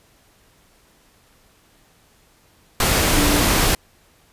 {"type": "tone in noise", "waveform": "sine", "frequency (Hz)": 292.2, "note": "D4", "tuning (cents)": -9, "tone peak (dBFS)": -19, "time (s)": [3.17, 3.42], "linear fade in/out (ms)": 2, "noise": "pink", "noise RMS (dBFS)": -17, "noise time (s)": [2.8, 3.75], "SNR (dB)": -5, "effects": ["pink hiss -56 dBFS RMS until 4.32 s", "resampled to 32000 Hz"]}